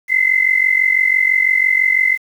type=tone pair together; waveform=sine; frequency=2034 / 2080 Hz; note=C7 / C7; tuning=-50 / -11 cents; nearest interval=unison; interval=39 cents; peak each=-14 dBFS; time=0.08-2.18 s; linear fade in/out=50 ms; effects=7-bit